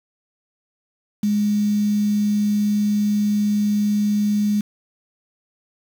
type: tone with quantisation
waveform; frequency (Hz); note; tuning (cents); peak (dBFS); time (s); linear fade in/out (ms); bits
sine; 207.7; G#3; 0; -16; 1.23-4.61; 5; 6
effects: none